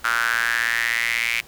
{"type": "tone with high-pass filter sweep", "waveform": "sawtooth", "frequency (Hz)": 116.54, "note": "A#2", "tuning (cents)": 0, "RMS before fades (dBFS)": -22, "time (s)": [0.04, 1.41], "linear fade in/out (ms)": 10, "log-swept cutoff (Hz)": [1400, 2300], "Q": 6.6, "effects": ["pink hiss -47 dBFS RMS until 1.47 s"]}